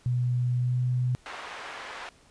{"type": "tone with pitch glide", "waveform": "sine", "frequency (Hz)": [123.47, 125.05], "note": ["B2", "B2"], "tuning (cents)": [0, 22], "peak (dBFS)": -23, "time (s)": [0.06, 1.15], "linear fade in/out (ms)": 0, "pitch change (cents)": 22, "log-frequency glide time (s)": [0.57, 0.8]}
{"type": "band-pass noise", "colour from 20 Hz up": "white", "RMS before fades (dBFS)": -40, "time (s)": [1.26, 2.09], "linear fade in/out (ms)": 0, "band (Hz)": [580, 1800], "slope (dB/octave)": 12}
{"effects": ["pink hiss -59 dBFS RMS until 2.3 s", "resampled to 22050 Hz"]}